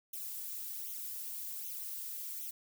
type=noise with flanger; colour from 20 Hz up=violet; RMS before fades=-42 dBFS; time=0.13-2.51 s; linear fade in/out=5 ms; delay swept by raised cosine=0.31 to 3.41 ms; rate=1.3 Hz; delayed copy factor=+0.7; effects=none